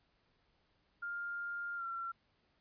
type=tone with pitch glide; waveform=sine; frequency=1403 to 1361.5 Hz; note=F6 to F6; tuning=+8 to -44 cents; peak=-38 dBFS; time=1.02-2.12 s; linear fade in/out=10 ms; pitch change=-52 cents; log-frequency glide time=1.76-1.84 s; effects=pink hiss -75 dBFS RMS until 2.6 s + resampled to 11025 Hz